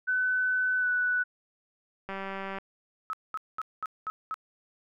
sine tone with pitch glide, 1507 to 1483.7 Hz, F#6 to F#6, +31 to +4 cents, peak -24 dBFS, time 0.07-1.24 s, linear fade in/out 20 ms, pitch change -27 cents, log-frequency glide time 0.77-0.88 s
click train, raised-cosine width 0.5 ms, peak -22 dBFS, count 97, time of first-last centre 2.09-2.585 s, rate 194 Hz
sine tone bursts, 1288 Hz, E6, 41 cents flat, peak -30 dBFS, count 6, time 3.1-4.342 s, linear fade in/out 0 ms, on 32 ms, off 210 ms
effects none

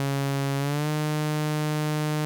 sawtooth tone with pitch glide, 138.59 to 152.01 Hz, C#3 to D#3, 0 to -40 cents, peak -20 dBFS, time 0-2.25 s, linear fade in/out 0 ms, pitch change +160 cents, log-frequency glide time 0.58-0.88 s, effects none

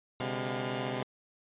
10% pulse tone cluster, 127.5 / 142.5 / 202.7 / 709 Hz, C3 / C#3 / G#3 / F5, -44 / +48 / -42 / +26 cents, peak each -26 / -33 / -30 / -35 dBFS, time 0.2-1.03 s, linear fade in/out 2 ms, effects resampled to 8000 Hz

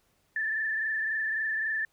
sine tone with frequency modulation, 1760 Hz, A6, in tune, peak -27 dBFS, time 0.36-1.85 s, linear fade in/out 2 ms, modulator 23.7 Hz, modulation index 1.9, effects pink hiss -70 dBFS RMS until 1.92 s

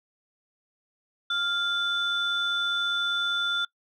sine tone pair together, 1396.9 / 3505 Hz, F6 / A7, 0 / -7 cents, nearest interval octave + major third, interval 1593 cents, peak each -26 / -26 dBFS, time 1.3-3.65 s, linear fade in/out 5 ms, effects noise-tail reverb RT60 0.1 s tail -23 dB re dry + tanh soft clip ceiling -18 dBFS

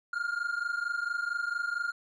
triangle tone pair together, 1396.9 / 1421.3 Hz, F6 / F6, 0 / +30 cents, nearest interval unison, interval 30 cents, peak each -31 / -31 dBFS, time 0.13-1.92 s, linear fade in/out 5 ms, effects resampled to 22050 Hz

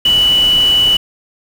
sine tone in noise, 2960 Hz, F#7, in tune, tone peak -8 dBFS, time 0.05-0.97 s, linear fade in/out 5 ms, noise pink, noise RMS -25 dBFS, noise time 0.05-0.97 s, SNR +14 dB, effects none

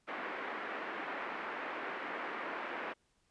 white band-pass noise, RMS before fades -41 dBFS, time 0.07-2.94 s, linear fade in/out 20 ms, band 250 to 2000 Hz, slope 24 dB/octave, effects pink hiss -75 dBFS RMS until 3.3 s + resampled to 22050 Hz

